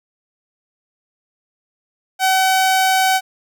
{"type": "tone", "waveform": "sawtooth", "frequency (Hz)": 758, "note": "F#5", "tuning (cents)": 42, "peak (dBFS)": -9, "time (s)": [2.19, 3.21], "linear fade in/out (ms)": 50, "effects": []}